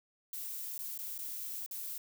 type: noise with dropouts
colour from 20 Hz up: violet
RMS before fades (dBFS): -41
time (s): 0.33-1.98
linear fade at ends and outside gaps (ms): 1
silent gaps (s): 0.779-0.79 / 0.977-0.989 / 1.179-1.188 / 1.662-1.711
effects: none